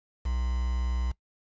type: tone with quantisation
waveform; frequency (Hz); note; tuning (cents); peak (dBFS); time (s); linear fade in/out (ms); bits
triangle; 61.74; B1; 0; -24; 0.25-1.12; 10; 7
effects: noise-tail reverb RT60 0.1 s tail -20 dB re dry + resampled to 16000 Hz